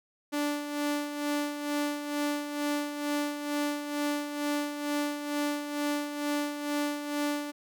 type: tone with tremolo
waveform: sawtooth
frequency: 292.4 Hz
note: D4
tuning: 7 cents flat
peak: -23 dBFS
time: 0.32-7.52 s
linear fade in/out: 20 ms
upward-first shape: sine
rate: 2.2 Hz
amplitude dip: 60%
effects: none